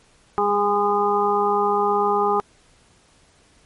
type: harmonic tone with a mistuned harmonic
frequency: 204.9 Hz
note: G#3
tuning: 23 cents flat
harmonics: 1 / 2 / 4 / 5 / 6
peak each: -31 / -21 / -21 / -26 / -23 dBFS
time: 0.38-2.4 s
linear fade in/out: 0 ms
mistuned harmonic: 1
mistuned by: -31 cents
effects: pink hiss -56 dBFS RMS until 3.65 s + MP3 48 kbps